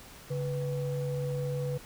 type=tone pair together; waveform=sine; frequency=140.94 / 493.9 Hz; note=C#3 / B4; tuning=+29 / 0 cents; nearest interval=octave + minor seventh; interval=2171 cents; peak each=-30 / -33 dBFS; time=0.3-1.78 s; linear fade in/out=10 ms; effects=tanh soft clip ceiling -24 dBFS + pink hiss -50 dBFS RMS until 1.85 s